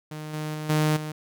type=tone with level steps; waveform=sawtooth; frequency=153.5 Hz; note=D#3; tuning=23 cents flat; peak=-30 / -25 / -27 / -16 / -27 dBFS; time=0.11-1.12 s; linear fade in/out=5 ms; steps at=0.33 / 0.54 / 0.69 / 0.96 s; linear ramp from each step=10 ms; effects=none